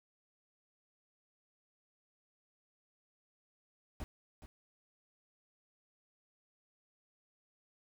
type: noise with echo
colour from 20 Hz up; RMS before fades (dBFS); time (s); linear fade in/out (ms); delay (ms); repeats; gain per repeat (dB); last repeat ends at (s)
brown; -41; 4-4.04; 0; 420; 1; -11; 4.46
effects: none